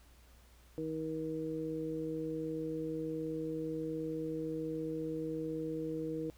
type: harmonic tone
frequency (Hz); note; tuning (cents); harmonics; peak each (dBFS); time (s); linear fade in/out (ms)
158.7; D#3; +35; 1 / 2 / 3; -44 / -38 / -39; 0.78-6.3; 0
effects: added 60 Hz sine -59 dBFS peak until 6.37 s + pink hiss -65 dBFS RMS until 6.37 s